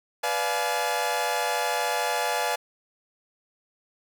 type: chord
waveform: sawtooth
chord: B diminished seventh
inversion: none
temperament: equal with one note detuned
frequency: 493.9 / 587.3 / 698.5 / 849 Hz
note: B4 / D5 / F5 / Ab5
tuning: 0 / 0 / 0 / +38 cents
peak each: -28 / -28 / -26 / -24 dBFS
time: 0.23-2.56 s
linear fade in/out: 10 ms
effects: none